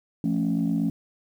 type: chord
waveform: sine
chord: F augmented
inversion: none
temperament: equal with one note detuned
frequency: 171.71 / 220 / 277.2 Hz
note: F3 / A3 / C#4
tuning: -29 / 0 / 0 cents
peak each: -25 dBFS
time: 0.24-0.9 s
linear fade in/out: 2 ms
effects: tanh soft clip ceiling -16 dBFS + 9-bit